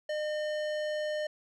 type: tone with low-pass filter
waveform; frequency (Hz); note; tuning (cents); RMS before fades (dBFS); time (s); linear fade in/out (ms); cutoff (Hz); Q
square; 607; D#5; -43; -33; 0.09-1.27; 5; 4800; 0.62
effects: none